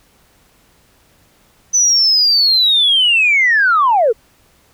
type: linear sweep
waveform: sine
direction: down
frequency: 6060 to 411.4 Hz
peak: -8 dBFS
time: 1.73-4.13 s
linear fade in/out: 20 ms
effects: tanh soft clip ceiling -4 dBFS + pink hiss -53 dBFS RMS until 4.73 s